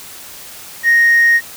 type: tone with hard clipping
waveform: triangle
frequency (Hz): 1864.7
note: A#6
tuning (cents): 0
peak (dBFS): -7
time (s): 0.83-1.41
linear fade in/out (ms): 50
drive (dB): 2
effects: white hiss -34 dBFS RMS until 1.56 s